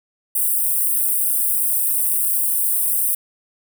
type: high-pass noise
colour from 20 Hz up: white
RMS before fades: -19 dBFS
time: 0.35-3.15 s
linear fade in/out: 5 ms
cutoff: 8400 Hz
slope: 96 dB/octave
effects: none